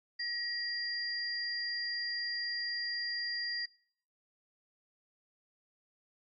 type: tone pair together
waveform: sine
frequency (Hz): 1900 / 4788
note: A#6 / D8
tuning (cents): +33 / +33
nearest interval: octave + major third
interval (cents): 1600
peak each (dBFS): -38 / -36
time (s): 0.19-3.66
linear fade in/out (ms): 10
effects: noise-tail reverb RT60 0.7 s tail -26 dB re dry + AAC 32 kbps